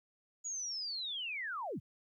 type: linear sweep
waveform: sine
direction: down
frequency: 6870 to 65.9 Hz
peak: -37 dBFS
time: 0.44-1.8 s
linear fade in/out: 20 ms
effects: 13-bit